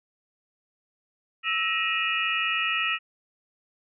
sine tone cluster, 1314 / 1889 / 2451 / 2644 / 2875 Hz, E6 / A#6 / D#7 / E7 / F7, -6 / +22 / -27 / +5 / +50 cents, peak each -30 dBFS, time 1.43-2.99 s, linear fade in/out 50 ms, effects none

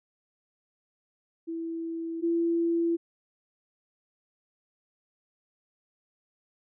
sine tone pair in turn, 330 / 336.5 Hz, E4 / E4, +2 / +36 cents, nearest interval unison, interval 34 cents, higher second, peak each -31 / -23 dBFS, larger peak second, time 1.47-2.22 / 2.22-2.97 s, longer neither, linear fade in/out 20 ms, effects none

